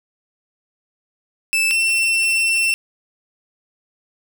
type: tone pair in turn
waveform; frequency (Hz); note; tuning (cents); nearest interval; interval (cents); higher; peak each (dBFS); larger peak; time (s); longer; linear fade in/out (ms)
40% pulse; 2637 / 2697; E7 / E7; 0 / +39; unison; 39; second; -14; neither; 1.53-1.71 / 1.71-2.74; second; 0
effects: none